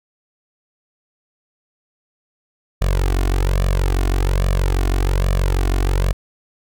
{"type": "tone with flanger", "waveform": "sawtooth", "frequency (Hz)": 46.25, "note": "F#1", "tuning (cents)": 0, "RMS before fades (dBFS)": -17, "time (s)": [2.81, 6.13], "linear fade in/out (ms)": 10, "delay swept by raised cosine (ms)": [1.7, 2.8], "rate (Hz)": 1.2, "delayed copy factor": 1, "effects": []}